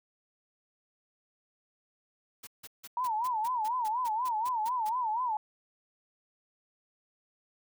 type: noise bursts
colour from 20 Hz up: white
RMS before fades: -45 dBFS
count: 13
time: 2.43-4.896 s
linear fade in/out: 10 ms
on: 42 ms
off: 160 ms
type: tone with vibrato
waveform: sine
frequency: 932.3 Hz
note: A#5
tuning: in tune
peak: -28 dBFS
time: 2.97-5.37 s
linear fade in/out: 2 ms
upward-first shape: sine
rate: 4.1 Hz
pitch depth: 160 cents each way
effects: none